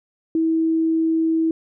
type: tone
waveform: sine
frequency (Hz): 323.9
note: E4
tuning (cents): -30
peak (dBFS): -16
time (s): 0.35-1.51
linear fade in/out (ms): 2
effects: none